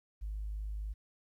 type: tone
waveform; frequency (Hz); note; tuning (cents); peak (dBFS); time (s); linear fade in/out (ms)
sine; 51.91; G#1; 0; -35; 0.21-0.94; 20
effects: tanh soft clip ceiling -31 dBFS + 12-bit